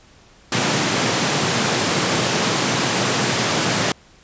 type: high-pass noise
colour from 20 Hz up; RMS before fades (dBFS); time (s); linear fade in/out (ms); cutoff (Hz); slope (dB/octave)
pink; -19; 0.52-3.92; 2; 110; 48
effects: pink hiss -50 dBFS RMS until 4.23 s + resampled to 16000 Hz